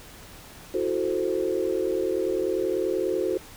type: chord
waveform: sine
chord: F# half-diminished seventh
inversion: third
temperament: equal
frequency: 329.6 / 370 / 440 / 523.3 Hz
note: E4 / F#4 / A4 / C5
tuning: 0 / 0 / 0 / 0 cents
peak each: -31 / -26 / -29 / -30 dBFS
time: 0.74-3.38 s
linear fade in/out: 5 ms
effects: pink hiss -46 dBFS RMS until 3.56 s